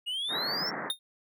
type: exponential sweep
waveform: triangle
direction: up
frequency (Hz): 2830 to 5540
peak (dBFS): -29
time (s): 0.06-0.71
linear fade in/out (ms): 20
type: band-pass noise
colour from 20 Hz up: white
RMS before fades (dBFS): -36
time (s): 0.28-0.92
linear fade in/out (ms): 50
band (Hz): 140 to 2000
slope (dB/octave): 96
type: tone with exponential decay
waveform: square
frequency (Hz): 3664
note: A#7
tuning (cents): -31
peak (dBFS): -24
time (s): 0.9-0.99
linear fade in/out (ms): 1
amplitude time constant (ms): 18
effects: none